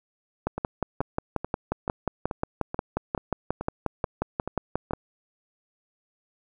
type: two click trains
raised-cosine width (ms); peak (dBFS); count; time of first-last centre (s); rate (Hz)
1; -16 / -11; 11 / 26; 0.58-4.909 / 0.47-4.934; 2.31 / 5.6
effects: none